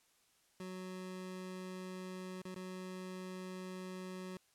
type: tone with dropouts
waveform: 25% pulse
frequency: 185 Hz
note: F#3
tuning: in tune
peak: -40 dBFS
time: 0.6-4.37 s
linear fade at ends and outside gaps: 2 ms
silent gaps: 2.418-2.452 / 2.545-2.561 s
effects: white hiss -72 dBFS RMS until 4.54 s + low-pass 11000 Hz 12 dB/octave